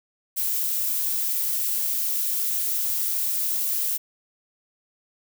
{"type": "noise", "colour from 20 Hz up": "violet", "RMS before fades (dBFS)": -25, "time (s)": [0.36, 3.98], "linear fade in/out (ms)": 20, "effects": []}